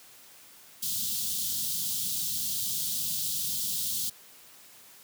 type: band-stop noise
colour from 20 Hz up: white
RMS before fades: -31 dBFS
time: 0.82-4.1 s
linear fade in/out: 10 ms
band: 230 to 3200 Hz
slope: 48 dB/octave
effects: white hiss -53 dBFS RMS until 5.03 s + high-pass 100 Hz 12 dB/octave